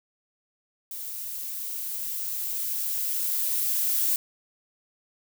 violet noise with level ramp, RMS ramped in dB -36 to -24 dBFS, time 0.91-4.16 s, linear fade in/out 2 ms, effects none

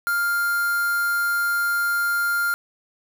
triangle tone with quantisation, 1400 Hz, F6, 4 cents sharp, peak -18 dBFS, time 0.07-2.54 s, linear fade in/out 0 ms, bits 5, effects none

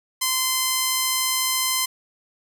5% pulse tone, 1034 Hz, C6, 21 cents flat, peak -8 dBFS, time 0.21-1.86 s, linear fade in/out 10 ms, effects none

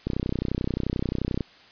click train, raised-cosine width 3 ms, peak -13 dBFS, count 43, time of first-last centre 0.07-1.408 s, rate 31.4 Hz, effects white hiss -52 dBFS RMS until 1.71 s + resampled to 11025 Hz

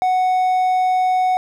triangle tone, 740 Hz, F#5, in tune, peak -12 dBFS, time 0.02-1.37 s, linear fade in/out 0 ms, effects none

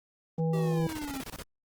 harmonic tone, 162.3 Hz, E3, 27 cents flat, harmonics 1 / 3 / 5, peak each -26 / -32 / -40 dBFS, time 0.38-0.87 s, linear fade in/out 2 ms
square linear sweep, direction down, 392 to 261.6 Hz, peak -36 dBFS, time 0.53-1.21 s, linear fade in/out 5 ms
pink noise bursts, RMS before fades -40 dBFS, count 9, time 0.89-1.423 s, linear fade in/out 0 ms, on 37 ms, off 25 ms
effects Opus 24 kbps

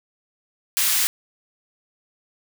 white high-pass noise, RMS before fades -20 dBFS, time 0.77-1.07 s, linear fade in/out 0 ms, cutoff 1500 Hz, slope 12 dB/octave, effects none

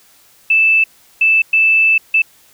sine tone bursts at uneven times, 2637 Hz, E7, in tune, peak -8 dBFS, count 4, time 0.5-0.84 / 1.21-1.42 / 1.53-1.98 / 2.14-2.22 s, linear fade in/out 5 ms, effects white hiss -49 dBFS RMS until 2.53 s

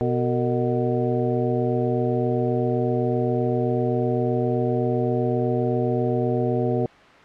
harmonic tone with a mistuned harmonic, 123.47 Hz, B2, in tune, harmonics 1 / 2 / 3 / 4 / 5 / 6, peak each -25 / -26 / -26 / -26 / -30 / -32 dBFS, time 0.01-6.86 s, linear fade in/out 0 ms, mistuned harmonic 4, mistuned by -130 cents, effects white hiss -47 dBFS RMS until 7.24 s + low-pass 2000 Hz 12 dB/octave

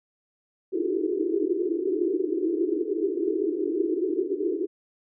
pink band-pass noise, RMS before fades -26 dBFS, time 0.72-4.67 s, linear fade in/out 20 ms, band 310 to 420 Hz, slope 96 dB/octave, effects none

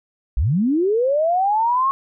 sine linear sweep, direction up, 46.25 to 1101 Hz, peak -15 dBFS, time 0.37-1.91 s, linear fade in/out 0 ms, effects none

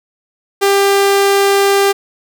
sawtooth tone, 397 Hz, G4, 22 cents sharp, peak -5 dBFS, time 0.61-1.93 s, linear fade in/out 20 ms, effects none

